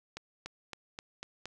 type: accelerating click train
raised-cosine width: 0.2 ms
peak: -23 dBFS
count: 6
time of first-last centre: 0.17-1.456 s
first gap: 290 ms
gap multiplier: 0.94
effects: none